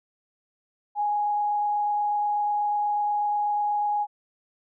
sine tone with frequency modulation, 830 Hz, G#5, 1 cent flat, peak -22 dBFS, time 0.95-4.07 s, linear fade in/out 50 ms, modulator 28.2 Hz, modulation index 0.3, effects none

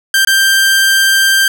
sawtooth tone with dropouts, 1577 Hz, G6, 10 cents sharp, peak -4 dBFS, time 0.14-1.48 s, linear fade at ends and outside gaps 2 ms, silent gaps 0.249-0.272 s, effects none

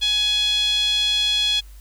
5% pulse tone with band-pass filter, 839 Hz, G#5, 17 cents sharp, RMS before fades -20 dBFS, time 0.01-1.61 s, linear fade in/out 20 ms, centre 3400 Hz, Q 6.4, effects added 50 Hz sine -39 dBFS peak until 1.8 s + white hiss -54 dBFS RMS until 1.8 s

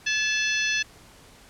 harmonic tone with a mistuned harmonic, 860 Hz, A5, 40 cents flat, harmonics 2 / 3 / 4 / 5 / 6 / 7, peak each -27 / -26 / -31 / -34 / -36 / -33 dBFS, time 0.06-0.83 s, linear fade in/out 10 ms, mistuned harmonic 3, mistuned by +38 cents, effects pink hiss -51 dBFS RMS until 1.49 s + low-pass 11000 Hz 12 dB/octave

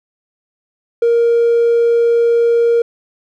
triangle tone, 468 Hz, A#4, 7 cents sharp, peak -6 dBFS, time 1.02-2.82 s, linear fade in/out 5 ms, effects tanh soft clip ceiling -5 dBFS

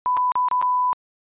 sine tone with dropouts, 997 Hz, B5, 16 cents sharp, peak -17 dBFS, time 0.06-0.93 s, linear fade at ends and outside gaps 0 ms, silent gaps 0.168-0.173 / 0.319-0.355 / 0.485-0.513 / 0.615-0.625 s, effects resampled to 8000 Hz

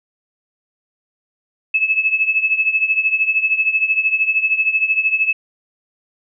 sine tone with tremolo, 2599 Hz, E7, 25 cents flat, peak -10 dBFS, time 1.74-5.33 s, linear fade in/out 5 ms, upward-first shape triangle, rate 13 Hz, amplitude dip 85%, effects none

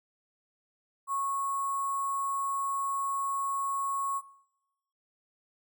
sine tone with sample-and-hold, 1100 Hz, C#6, 14 cents flat, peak -28 dBFS, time 1.07-4.22 s, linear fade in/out 50 ms, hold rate 8820 Hz, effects noise-tail reverb RT60 1.0 s tail -23 dB re dry

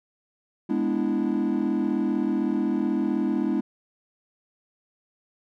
triangle chord, E dominant seventh, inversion first, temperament equal, 207.7 / 246.9 / 293.7 / 329.6 Hz, G#3 / B3 / D4 / E4, 0 / 0 / 0 / 0 cents, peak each -25 dBFS, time 0.69-3.61 s, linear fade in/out 10 ms, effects tanh soft clip ceiling -14 dBFS

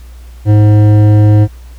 triangle tone with hard clipping, 105.3 Hz, G#2, 24 cents sharp, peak -5 dBFS, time 0.45-1.48 s, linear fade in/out 50 ms, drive 15 dB, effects added 60 Hz sine -29 dBFS peak until 1.78 s + pink hiss -45 dBFS RMS until 1.78 s

